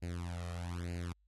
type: tone with flanger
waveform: sawtooth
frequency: 87 Hz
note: F2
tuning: 6 cents flat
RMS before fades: -40 dBFS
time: 0.02-1.13 s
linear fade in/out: 10 ms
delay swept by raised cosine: 0.43 to 1.63 ms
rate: 1.1 Hz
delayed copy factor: +0.85
effects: added 50 Hz sine -68 dBFS peak until 1.27 s + AAC 32 kbps